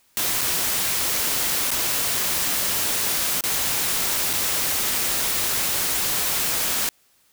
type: noise with dropouts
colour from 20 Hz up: white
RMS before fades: -23 dBFS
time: 0.17-6.89 s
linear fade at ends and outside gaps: 0 ms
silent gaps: 0.41-0.414 / 1.706-1.715 / 3.408-3.438 / 4.331-4.335 s
effects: white hiss -61 dBFS RMS until 7.32 s

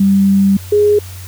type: tone pair in turn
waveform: sine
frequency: 196.1 / 415.5 Hz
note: G3 / G#4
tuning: +1 / +1 cents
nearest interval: octave + minor second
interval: 1300 cents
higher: second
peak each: -7 dBFS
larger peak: neither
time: 0-0.57 / 0.72-0.99 s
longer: first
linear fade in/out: 5 ms
effects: added 92 Hz sine -28 dBFS peak until 1.27 s + white hiss -36 dBFS RMS until 1.27 s

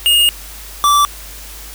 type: tone pair in turn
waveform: square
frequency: 2848 / 1163.3 Hz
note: F7 / D6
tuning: +33 / -17 cents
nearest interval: octave + major third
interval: 1550 cents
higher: first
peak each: -9 dBFS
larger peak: neither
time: 0.06-0.29 / 0.84-1.05 s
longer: first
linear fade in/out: 0 ms
effects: added 50 Hz sine -34 dBFS peak until 1.74 s + white hiss -34 dBFS RMS until 1.74 s

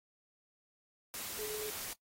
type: tone in noise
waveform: sine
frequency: 426 Hz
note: G#4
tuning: 44 cents sharp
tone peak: -42 dBFS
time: 1.39-1.7 s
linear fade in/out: 0 ms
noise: white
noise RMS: -42 dBFS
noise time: 1.14-1.93 s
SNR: -3 dB
effects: noise-tail reverb RT60 0.1 s tail -20 dB re dry + AAC 48 kbps

